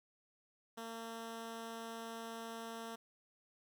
10% pulse tone, 227.9 Hz, A#3, 39 cents flat, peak -36 dBFS, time 0.77-2.96 s, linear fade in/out 10 ms, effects none

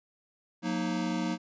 square chord, D# minor, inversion first, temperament equal with one note detuned, 181.4 / 233.1 / 311.1 Hz, F#3 / A#3 / D#4, -34 / 0 / 0 cents, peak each -34 dBFS, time 0.62-1.38 s, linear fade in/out 50 ms, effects resampled to 16000 Hz

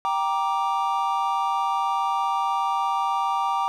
triangle chord, G minor, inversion none, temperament just, 784 / 940.8 / 1176 Hz, G5 / Bb5 / D6, 0 / +16 / +2 cents, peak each -24 dBFS, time 0.05-3.68 s, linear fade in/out 0 ms, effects none

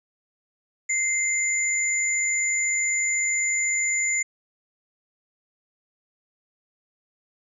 sine tone pair together, 2084 / 7010 Hz, C7 / A8, -7 / -7 cents, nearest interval octave + major sixth, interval 2100 cents, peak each -24 dBFS, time 0.89-4.23 s, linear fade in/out 10 ms, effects none

